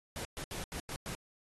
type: noise bursts at uneven times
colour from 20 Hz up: pink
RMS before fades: -41 dBFS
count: 6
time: 0.16-0.25 / 0.37-0.44 / 0.51-0.64 / 0.72-0.8 / 0.89-0.96 / 1.06-1.15 s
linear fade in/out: 0 ms
effects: AAC 32 kbps